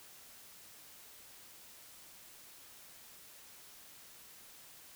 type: silence
effects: white hiss -56 dBFS RMS until 4.95 s